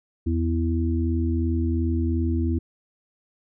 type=harmonic tone; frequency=82.8 Hz; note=E2; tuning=8 cents sharp; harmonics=1 / 3 / 4; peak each=-22 / -27 / -28 dBFS; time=0.26-2.59 s; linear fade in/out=10 ms; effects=none